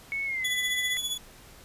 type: tone with pitch glide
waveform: sine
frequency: 2206 to 1999.7 Hz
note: C#7 to B6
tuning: -9 to +21 cents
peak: -28 dBFS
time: 0.12-0.97 s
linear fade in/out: 0 ms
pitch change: -170 cents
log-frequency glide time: 0.25-0.47 s
type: tone with tremolo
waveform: sawtooth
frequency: 3410 Hz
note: G#7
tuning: 45 cents sharp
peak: -23 dBFS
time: 0.44-1.18 s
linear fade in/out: 10 ms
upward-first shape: triangle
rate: 15 Hz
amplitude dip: 70%
effects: pink hiss -51 dBFS RMS until 1.64 s + resampled to 32000 Hz